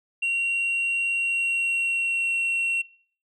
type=tone with pitch glide; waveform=sine; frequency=2749 to 2728 Hz; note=F7 to F7; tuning=-28 to -41 cents; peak=-19 dBFS; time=0.22-2.82 s; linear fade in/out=10 ms; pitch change=-13 cents; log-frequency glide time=1.15-2.34 s; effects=noise-tail reverb RT60 0.5 s tail -22 dB re dry + tanh soft clip ceiling -21 dBFS